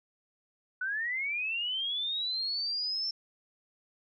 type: linear sweep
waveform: sine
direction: up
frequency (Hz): 1465 to 5400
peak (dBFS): -30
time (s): 0.81-3.11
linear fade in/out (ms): 5
effects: none